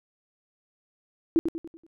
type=tone with echo; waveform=sine; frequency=329.6 Hz; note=E4; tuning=in tune; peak=-16 dBFS; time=1.36-1.39 s; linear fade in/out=0 ms; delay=95 ms; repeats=5; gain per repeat=-7 dB; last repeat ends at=1.865 s; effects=none